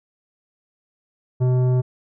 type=tone with tanh clipping; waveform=triangle; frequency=126.5 Hz; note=B2; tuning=42 cents sharp; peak=-17 dBFS; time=1.4-1.82 s; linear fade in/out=20 ms; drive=16 dB; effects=none